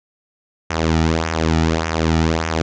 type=tone with flanger; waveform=sawtooth; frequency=80.8 Hz; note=E2; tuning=34 cents flat; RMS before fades=-18 dBFS; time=0.7-2.62 s; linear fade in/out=5 ms; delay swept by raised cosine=0.23 to 1.93 ms; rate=1.7 Hz; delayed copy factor=-0.7; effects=resampled to 16000 Hz